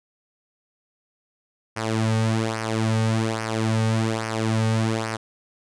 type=tone with flanger; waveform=sawtooth; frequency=111.4 Hz; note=A2; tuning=22 cents sharp; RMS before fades=-23 dBFS; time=1.76-5.17 s; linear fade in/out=10 ms; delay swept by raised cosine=0.26 to 2.96 ms; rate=1.2 Hz; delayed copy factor=-0.7; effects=resampled to 22050 Hz